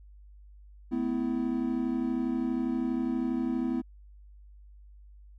triangle chord, A suspended second, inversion none, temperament equal with one note detuned, 220 / 252.4 / 329.6 Hz, A3 / B3 / E4, 0 / +38 / 0 cents, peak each -33 / -27 / -31 dBFS, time 0.91-3.82 s, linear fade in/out 20 ms, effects added 50 Hz sine -49 dBFS peak until 5.38 s

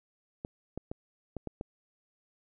clicks, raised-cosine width 2 ms, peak -23 dBFS, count 6, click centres 0.449 / 0.776 / 0.915 / 1.367 / 1.473 / 1.611 s, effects none

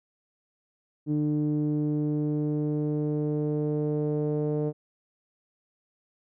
sawtooth tone with low-pass filter sweep, 150 Hz, D3, 37 cents sharp, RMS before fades -27 dBFS, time 1.06-4.73 s, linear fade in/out 50 ms, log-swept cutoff 310 to 490 Hz, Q 3.2, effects none

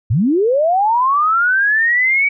sine linear sweep, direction up, 89.5 to 2281 Hz, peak -11 dBFS, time 0.1-2.29 s, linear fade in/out 10 ms, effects none

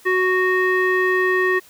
square tone with low-pass filter, 370 Hz, F#4, in tune, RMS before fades -18 dBFS, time 0.05-1.6 s, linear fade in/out 20 ms, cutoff 1900 Hz, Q 4.7, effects white hiss -49 dBFS RMS until 1.69 s

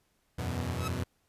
sawtooth chord, E suspended second, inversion none, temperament equal with one note detuned, 83.08 / 92.5 / 123.47 Hz, E2 / F#2 / B2, +14 / 0 / 0 cents, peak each -32 dBFS, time 0.38-1.04 s, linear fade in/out 10 ms
sawtooth tone with exponential growth, 1291 Hz, E6, 37 cents flat, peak -28 dBFS, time 0.67-0.88 s, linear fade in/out 5 ms, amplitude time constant 44 ms
effects pink hiss -73 dBFS RMS until 1.28 s + resampled to 32000 Hz

